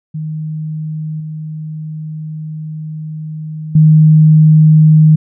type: tone with level steps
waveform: sine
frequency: 155.56 Hz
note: D#3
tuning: in tune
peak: -18 / -21 / -3 dBFS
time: 0.14-5.16 s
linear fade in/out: 10 ms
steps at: 1.2 / 3.75 s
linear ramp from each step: 5 ms
effects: none